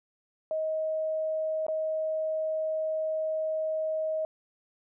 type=tone with dropouts; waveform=sine; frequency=630 Hz; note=D#5; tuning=21 cents sharp; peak=-27 dBFS; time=0.51-4.25 s; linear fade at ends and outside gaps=1 ms; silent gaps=1.666-1.683 s; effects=none